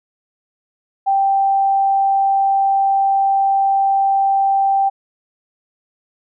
sine tone, 784 Hz, G5, in tune, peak -12 dBFS, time 1.06-4.9 s, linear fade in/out 20 ms, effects none

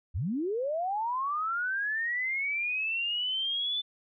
sine linear sweep, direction up, 61.74 to 3520 Hz, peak -28 dBFS, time 0.14-3.82 s, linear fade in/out 20 ms, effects none

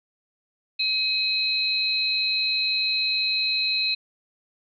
sine tone cluster, 2538 / 3915 / 4117 Hz, D#7 / B7 / C8, +34 / -16 / -29 cents, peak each -26 / -28 / -24 dBFS, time 0.79-3.95 s, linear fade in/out 10 ms, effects none

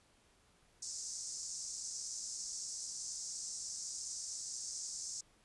pink band-pass noise, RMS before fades -44 dBFS, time 0.82-5.21 s, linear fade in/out 5 ms, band 5300 to 8100 Hz, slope 48 dB/octave, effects pink hiss -69 dBFS RMS until 5.44 s + resampled to 24000 Hz

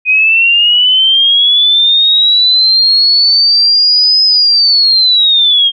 sine linear two-way sweep, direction up then down, 2489 to 5090 to 3197 Hz, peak -5 dBFS, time 0.05-5.72 s, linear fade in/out 50 ms, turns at 4.24 s, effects none

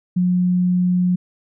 sine tone, 180 Hz, F#3, 47 cents flat, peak -14 dBFS, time 0.16-1.16 s, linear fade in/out 10 ms, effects none

